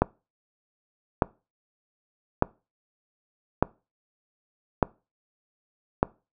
click train, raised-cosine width 1 ms, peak -4 dBFS, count 6, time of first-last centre 0.02-6.03 s, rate 0.832 Hz, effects noise-tail reverb RT60 0.3 s tail -23 dB re dry

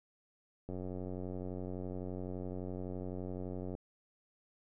click train, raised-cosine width 2 ms, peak -29 dBFS, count 282, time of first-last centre 0.69-3.751 s, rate 91.8 Hz, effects none

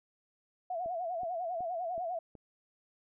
sine tone with vibrato, 696 Hz, F5, 6 cents flat, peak -33 dBFS, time 0.7-2.19 s, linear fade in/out 5 ms, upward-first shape sine, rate 10 Hz, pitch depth 110 cents each way
click train, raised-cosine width 2 ms, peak -37 dBFS, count 5, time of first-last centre 0.86-2.353 s, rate 2.68 Hz
effects none

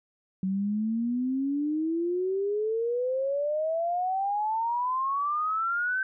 sine exponential sweep, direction up, 186.6 to 1555 Hz, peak -25 dBFS, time 0.43-6.03 s, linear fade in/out 2 ms, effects none

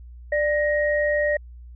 sine tone pair together, 592 / 1879.5 Hz, D5 / A#6, +14 / +14 cents, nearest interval octave + minor sixth, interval 2000 cents, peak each -20 / -24 dBFS, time 0.32-1.37 s, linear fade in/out 5 ms, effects added 60 Hz sine -39 dBFS peak until 1.75 s

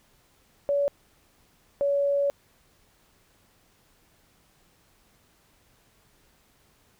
sine tone pair in turn, 568 / 564.7 Hz, C#5 / C#5, +42 / +32 cents, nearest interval unison, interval 10 cents, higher first, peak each -21 dBFS, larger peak neither, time 0.69-0.88 / 1.81-2.3 s, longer second, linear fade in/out 0 ms, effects pink hiss -63 dBFS RMS until 6.99 s

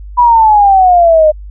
sine exponential sweep, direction down, 987.8 to 605 Hz, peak -3 dBFS, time 0.17-1.32 s, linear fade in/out 20 ms, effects added 50 Hz sine -25 dBFS peak until 1.5 s

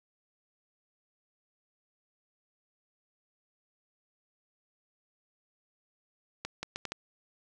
accelerating click train, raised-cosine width 0.2 ms, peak -18 dBFS, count 5, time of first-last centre 6.45-6.92 s, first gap 180 ms, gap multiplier 0.72, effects none

